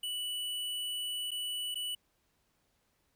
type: tone with dropouts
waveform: square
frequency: 2960 Hz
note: F#7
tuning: in tune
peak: -35 dBFS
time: 0.03-1.95 s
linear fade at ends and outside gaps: 5 ms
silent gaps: 1.308-1.315 / 1.745-1.755 s
effects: pink hiss -75 dBFS RMS until 3.15 s